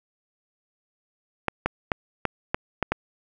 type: clicks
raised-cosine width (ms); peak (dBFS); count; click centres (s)
0.5; -7; 7; 1.483 / 1.66 / 1.918 / 2.253 / 2.545 / 2.827 / 2.92
effects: none